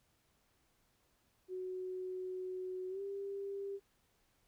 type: tone with pitch glide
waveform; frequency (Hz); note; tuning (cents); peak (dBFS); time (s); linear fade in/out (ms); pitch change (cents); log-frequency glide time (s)
sine; 370 to 396.6; F#4 to G4; 0 to +20; -39; 1.48-3.8; 50; +120; 2.89-3.01
effects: pink hiss -75 dBFS RMS until 4.47 s